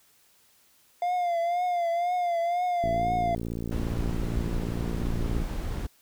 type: tone with vibrato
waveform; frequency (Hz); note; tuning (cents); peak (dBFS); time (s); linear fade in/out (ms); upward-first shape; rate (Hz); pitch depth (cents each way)
triangle; 698.5; F5; 0; -22; 1.02-3.35; 2; triangle; 2; 70
type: click train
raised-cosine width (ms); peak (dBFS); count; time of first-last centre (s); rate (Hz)
3; -20; 149; 2.84-5.418; 57.4
type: noise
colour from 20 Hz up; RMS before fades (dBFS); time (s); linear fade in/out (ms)
brown; -31; 3.71-5.87; 10
effects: white hiss -62 dBFS RMS until 6.01 s